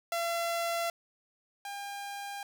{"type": "tone pair in turn", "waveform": "sawtooth", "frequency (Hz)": [679, 803.7], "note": ["F5", "G5"], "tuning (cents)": [-49, 43], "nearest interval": "minor third", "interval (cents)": 292, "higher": "second", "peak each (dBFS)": [-26, -34], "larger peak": "first", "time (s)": [[0.12, 0.9], [1.65, 2.43]], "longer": "neither", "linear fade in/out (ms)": 2, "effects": []}